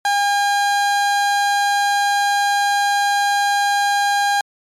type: tone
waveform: 30% pulse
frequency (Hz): 809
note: G#5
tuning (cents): -46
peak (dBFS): -12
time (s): 0.05-4.41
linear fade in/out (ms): 2
effects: low-pass 9000 Hz 12 dB/octave + MP3 96 kbps